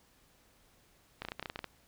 clicks, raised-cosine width 0.3 ms, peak -22 dBFS, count 11, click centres 1.22 / 1.25 / 1.286 / 1.319 / 1.396 / 1.427 / 1.458 / 1.499 / 1.559 / 1.591 / 1.643 s, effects pink hiss -66 dBFS RMS until 1.87 s

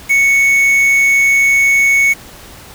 triangle tone with quantisation, 2217 Hz, C#7, in tune, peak -6 dBFS, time 0.09-2.14 s, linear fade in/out 20 ms, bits 4, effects pink hiss -36 dBFS RMS until 2.74 s

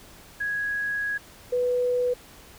sine tone pair in turn, 1661.2 / 493.9 Hz, G#6 / B4, 0 / 0 cents, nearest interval octave + major sixth, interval 2100 cents, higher first, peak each -25 / -21 dBFS, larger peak second, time 0.4-1.18 / 1.52-2.14 s, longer first, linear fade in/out 10 ms, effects pink hiss -49 dBFS RMS until 2.58 s

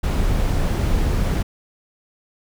brown noise, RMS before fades -19 dBFS, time 0.03-1.43 s, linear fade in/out 10 ms, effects none

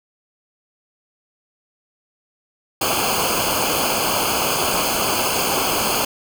pink noise with comb filter, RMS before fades -20 dBFS, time 2.81-6.05 s, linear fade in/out 5 ms, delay 0.53 ms, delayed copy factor -0.9, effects none

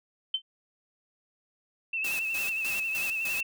sine tone with exponential decay, 3087 Hz, G7, 27 cents flat, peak -21 dBFS, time 0.34-0.42 s, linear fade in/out 5 ms, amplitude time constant 17 ms
sine tone with vibrato, 2637 Hz, E7, in tune, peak -28 dBFS, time 1.93-3.43 s, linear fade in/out 5 ms, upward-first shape sine, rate 11 Hz, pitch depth 52 cents each way
white noise with tremolo, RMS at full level -37 dBFS, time 2.04-3.41 s, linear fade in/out 5 ms, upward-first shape square, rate 3.3 Hz, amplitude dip 75%
effects none

